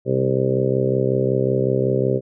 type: harmonic tone with a mistuned harmonic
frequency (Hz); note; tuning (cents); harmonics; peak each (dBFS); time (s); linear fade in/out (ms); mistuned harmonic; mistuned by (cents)
65.41; C2; 0; 2 / 3 / 4 / 5 / 6 / 7 / 8 / 9; -22 / -27 / -28 / -30 / -21 / -26 / -24 / -30; 0.05-2.21; 50; 2; -40
effects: none